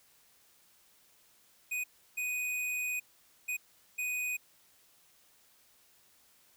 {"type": "tone bursts at uneven times", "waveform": "square", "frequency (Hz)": 2489, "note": "D#7", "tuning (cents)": 0, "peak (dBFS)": -33, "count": 4, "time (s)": [[1.71, 1.84], [2.17, 3], [3.48, 3.57], [3.98, 4.37]], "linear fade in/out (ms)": 10, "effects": ["white hiss -65 dBFS RMS until 6.56 s"]}